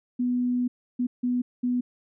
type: tone bursts at uneven times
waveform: sine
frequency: 246.9 Hz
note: B3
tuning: in tune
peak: -22 dBFS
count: 4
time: 0.19-0.68 / 0.99-1.07 / 1.23-1.42 / 1.63-1.81 s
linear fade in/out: 10 ms
effects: none